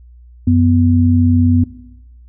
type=tone pair together; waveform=sine; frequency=92.5 / 247.4 Hz; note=F#2 / B3; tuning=0 / +3 cents; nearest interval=octave + perfect fourth; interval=1703 cents; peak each=-11 dBFS; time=0.47-1.64 s; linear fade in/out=5 ms; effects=noise-tail reverb RT60 0.9 s tail -18 dB re dry + added 60 Hz sine -38 dBFS peak until 2.28 s